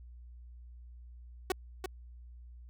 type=tone with echo; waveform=sawtooth; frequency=373.9 Hz; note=F#4; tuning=18 cents sharp; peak=-24 dBFS; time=1.5-1.52 s; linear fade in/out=2 ms; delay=340 ms; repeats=1; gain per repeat=-7 dB; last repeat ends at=1.86 s; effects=added 60 Hz sine -48 dBFS peak until 2.69 s